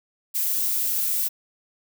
violet noise, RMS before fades -24 dBFS, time 0.34-1.29 s, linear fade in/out 20 ms, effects none

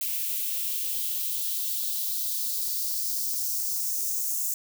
violet noise with high-pass filter sweep, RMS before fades -29 dBFS, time 0.01-4.54 s, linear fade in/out 2 ms, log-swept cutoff 2400 to 6800 Hz, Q 2.4, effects none

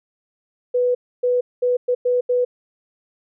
sine tone bursts at uneven times, 493.9 Hz, B4, in tune, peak -15 dBFS, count 6, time 0.74-0.95 / 1.23-1.41 / 1.62-1.77 / 1.88-1.95 / 2.05-2.21 / 2.29-2.45 s, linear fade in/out 10 ms, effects none

